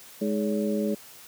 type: harmonic tone with a mistuned harmonic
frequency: 104.9 Hz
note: G#2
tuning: 18 cents sharp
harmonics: 2 / 3 / 4 / 5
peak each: -26 / -33 / -30 / -32 dBFS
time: 0.21-0.95 s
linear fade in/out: 10 ms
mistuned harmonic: 5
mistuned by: +120 cents
effects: white hiss -48 dBFS RMS until 1.27 s + high-pass 60 Hz 12 dB/octave